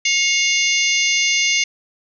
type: harmonic tone with a mistuned harmonic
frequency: 702 Hz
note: F5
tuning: 9 cents sharp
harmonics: 3 / 4 / 5 / 6 / 7 / 8 / 9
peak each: -18 / -21 / -26 / -28 / -25 / -30 / -22 dBFS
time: 0.05-1.64 s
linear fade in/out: 5 ms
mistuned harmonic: 3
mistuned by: +55 cents
effects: none